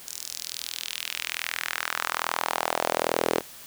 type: tone with high-pass filter sweep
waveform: sawtooth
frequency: 41.2 Hz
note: E1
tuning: in tune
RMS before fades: -30 dBFS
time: 0.07-3.41 s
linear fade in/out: 10 ms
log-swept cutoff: 6500 to 410 Hz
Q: 1.9
effects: white hiss -45 dBFS RMS until 3.66 s